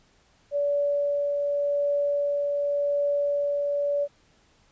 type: tone with tremolo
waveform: sine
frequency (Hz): 574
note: D5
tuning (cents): -40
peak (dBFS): -21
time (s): 0.51-4.08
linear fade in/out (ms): 50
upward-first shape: triangle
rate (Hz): 0.88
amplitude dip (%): 25
effects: pink hiss -62 dBFS RMS until 4.71 s + resampled to 16000 Hz